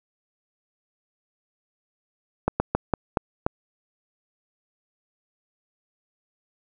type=slowing click train; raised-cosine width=1 ms; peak=-6 dBFS; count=6; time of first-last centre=2.48-3.465 s; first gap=120 ms; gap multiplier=1.25; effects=none